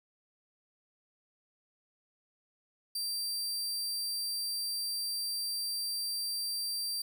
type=tone; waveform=sawtooth; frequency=4700 Hz; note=D8; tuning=1 cent sharp; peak=-30 dBFS; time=2.95-7.02 s; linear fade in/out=5 ms; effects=none